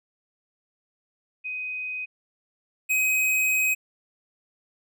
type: tone pair in turn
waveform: sine / square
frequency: 2507 / 2526 Hz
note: D#7 / D#7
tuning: +12 / +26 cents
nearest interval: unison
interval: 14 cents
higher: second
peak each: -29 / -21 dBFS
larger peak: second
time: 1.44-2.06 / 2.89-3.75 s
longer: second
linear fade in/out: 20 ms
effects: none